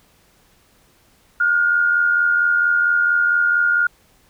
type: tone pair together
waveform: sine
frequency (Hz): 1419 / 1503.4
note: F6 / F#6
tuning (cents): +27 / +27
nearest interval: minor second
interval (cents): 100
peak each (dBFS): -14 / -23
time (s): 1.4-3.87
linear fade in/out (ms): 5
effects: pink hiss -56 dBFS RMS until 4.29 s